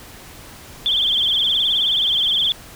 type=tone with vibrato; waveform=sine; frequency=3322 Hz; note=G#7; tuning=in tune; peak=-15 dBFS; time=0.86-2.52 s; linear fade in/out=0 ms; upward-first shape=triangle; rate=19 Hz; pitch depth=140 cents each way; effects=pink hiss -40 dBFS RMS until 2.75 s